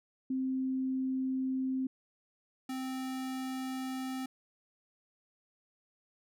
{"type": "tone pair in turn", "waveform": ["sine", "square"], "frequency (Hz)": [261.7, 260.8], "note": ["C4", "C4"], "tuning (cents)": [0, -5], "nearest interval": "unison", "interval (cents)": 5, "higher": "first", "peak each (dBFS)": [-30, -36], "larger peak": "first", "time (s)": [[0.3, 1.87], [2.69, 4.26]], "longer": "neither", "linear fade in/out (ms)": 5, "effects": []}